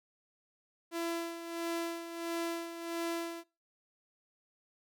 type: tone with tremolo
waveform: sawtooth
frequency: 336.2 Hz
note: E4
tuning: 34 cents sharp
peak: -29 dBFS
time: 0.91-3.44 s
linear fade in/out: 50 ms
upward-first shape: sine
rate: 1.5 Hz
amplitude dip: 65%
effects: noise-tail reverb RT60 0.3 s tail -24 dB re dry